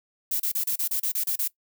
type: noise bursts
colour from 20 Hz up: violet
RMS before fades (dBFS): -26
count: 10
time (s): 0.31-1.478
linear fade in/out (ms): 5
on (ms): 88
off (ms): 32
effects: noise-tail reverb RT60 0.1 s tail -20 dB re dry